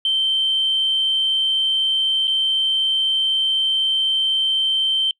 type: tone with dropouts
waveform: sine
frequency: 3114 Hz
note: G7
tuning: 12 cents flat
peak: -15 dBFS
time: 0.05-5.11 s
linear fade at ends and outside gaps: 2 ms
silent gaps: 2.273-2.278 s
effects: noise-tail reverb RT60 0.1 s tail -25 dB re dry + tanh soft clip ceiling -11 dBFS